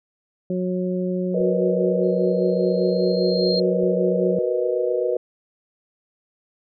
harmonic tone, 182.5 Hz, F#3, 24 cents flat, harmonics 1 / 2 / 3, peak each -23 / -26 / -29 dBFS, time 0.5-4.39 s, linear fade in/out 2 ms
sine chord, B major seventh, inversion second, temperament equal, 370 / 466.2 / 493.9 / 622.3 Hz, F#4 / A#4 / B4 / D#5, 0 / 0 / 0 / 0 cents, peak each -25 / -27 / -22 / -27 dBFS, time 1.34-5.17 s, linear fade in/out 5 ms
clicks, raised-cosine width 3 ms, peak -30 dBFS, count 2, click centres 1.404 / 3.834 s
sine tone with exponential growth, 4210 Hz, C8, 10 cents sharp, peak -22 dBFS, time 2.03-3.6 s, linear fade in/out 5 ms, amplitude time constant 340 ms
effects none

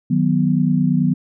sine chord, B major, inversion first, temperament equal, 155.56 / 185 / 246.9 Hz, D#3 / F#3 / B3, 0 / 0 / 0 cents, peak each -18 dBFS, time 0.1-1.14 s, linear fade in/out 10 ms, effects none

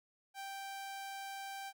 sawtooth tone, 784 Hz, G5, in tune, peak -39 dBFS, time 0.34-1.73 s, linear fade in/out 50 ms, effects none

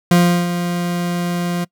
40% pulse tone with ADSR envelope, 174.8 Hz, F3, 2 cents sharp, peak -7 dBFS, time 0.11-1.65 s, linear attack 4 ms, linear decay 350 ms, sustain -10 dB, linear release 15 ms, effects noise-tail reverb RT60 0.1 s tail -24 dB re dry

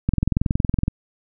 click train, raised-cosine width 5 ms, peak -6 dBFS, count 18, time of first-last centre 0.09-0.881 s, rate 21.5 Hz, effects none

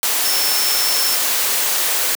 sine tone in noise, 5350 Hz, E8, 25 cents sharp, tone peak -20 dBFS, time 0.25-1.15 s, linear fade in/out 0 ms, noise white, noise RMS -18 dBFS, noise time 0.03-2.15 s, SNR -5 dB, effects high-pass 400 Hz 12 dB/octave

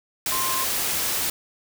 sine tone in noise, 1051 Hz, C6, 7 cents sharp, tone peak -27 dBFS, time 0.32-0.64 s, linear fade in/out 2 ms, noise white, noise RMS -25 dBFS, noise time 0.26-1.3 s, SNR -5 dB, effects none

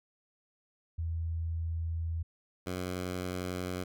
sine / 10% pulse tone pair in turn, 82.41 / 91.04 Hz, E2 / F#2, 0 / -28 cents, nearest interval major second, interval 172 cents, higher second, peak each -31 / -26 dBFS, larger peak second, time 0.98-2.23 / 2.66-3.84 s, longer first, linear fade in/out 10 ms, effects none

